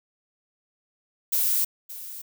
violet noise with echo, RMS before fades -23 dBFS, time 1.32-1.65 s, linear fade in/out 10 ms, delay 570 ms, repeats 1, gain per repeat -15 dB, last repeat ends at 2.22 s, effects none

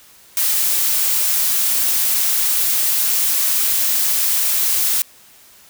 blue noise, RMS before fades -17 dBFS, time 0.37-5.02 s, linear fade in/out 0 ms, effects white hiss -47 dBFS RMS until 5.69 s

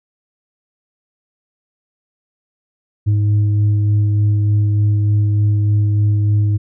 sine tone with frequency modulation, 103.83 Hz, G#2, in tune, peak -11 dBFS, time 3.06-6.58 s, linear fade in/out 20 ms, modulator 211 Hz, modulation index 0.25, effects none

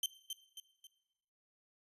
sawtooth tone with echo, 3106 Hz, G7, 17 cents flat, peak -29 dBFS, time 0.03-0.06 s, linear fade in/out 2 ms, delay 270 ms, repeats 3, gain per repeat -7 dB, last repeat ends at 0.87 s, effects noise-tail reverb RT60 1.0 s tail -17 dB re dry + resampled to 32000 Hz

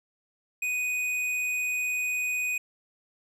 sine tone with tanh clipping, 2489 Hz, D#7, in tune, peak -28 dBFS, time 0.62-2.58 s, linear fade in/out 5 ms, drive 12 dB, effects none

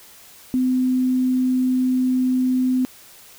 sine tone, 255.3 Hz, C4, 42 cents flat, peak -16 dBFS, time 0.54-2.85 s, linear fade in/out 0 ms, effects white hiss -46 dBFS RMS until 3.38 s

